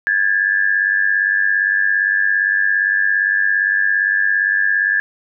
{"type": "tone pair together", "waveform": "sine", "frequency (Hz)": [1639, 1736.5], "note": ["G#6", "A6"], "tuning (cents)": [-23, -23], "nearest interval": "minor second", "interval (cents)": 100, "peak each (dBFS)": -16, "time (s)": [0.07, 5], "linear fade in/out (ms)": 0, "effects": []}